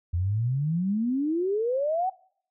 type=exponential sweep; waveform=sine; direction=up; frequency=83 to 774 Hz; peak=-23 dBFS; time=0.13-2.1 s; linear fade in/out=10 ms; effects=noise-tail reverb RT60 0.6 s tail -23 dB re dry